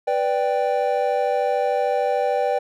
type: chord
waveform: triangle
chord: G major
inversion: first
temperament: equal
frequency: 493.9 / 587.3 / 784 Hz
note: B4 / D5 / G5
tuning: 0 / 0 / 0 cents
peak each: -21 dBFS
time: 0.07-2.59 s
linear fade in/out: 10 ms
effects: none